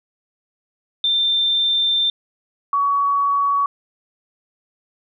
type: tone pair in turn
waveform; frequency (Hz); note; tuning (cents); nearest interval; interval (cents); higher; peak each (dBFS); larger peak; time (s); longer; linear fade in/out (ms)
sine; 3578 / 1127; A7 / C#6; +28 / +28; octave + minor sixth; 2000; first; -15; neither; 1.04-2.1 / 2.73-3.66; first; 2
effects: none